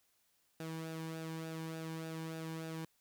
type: tone with flanger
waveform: sawtooth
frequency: 161.5 Hz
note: E3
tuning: 35 cents flat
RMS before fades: -43 dBFS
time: 0.6-2.85 s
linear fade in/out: 2 ms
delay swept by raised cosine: 0.94 to 1.55 ms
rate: 3.4 Hz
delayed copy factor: -0.55
effects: white hiss -75 dBFS RMS until 3 s